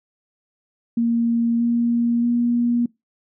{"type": "tone with pitch steps", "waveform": "sine", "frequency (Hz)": [233.1, 235.9, 238.8], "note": ["A#3", "A#3", "A#3"], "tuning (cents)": [0, 21, 42], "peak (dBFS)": -16, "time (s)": [0.97, 2.86], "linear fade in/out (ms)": 5, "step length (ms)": 630, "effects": ["noise-tail reverb RT60 0.2 s tail -23 dB re dry"]}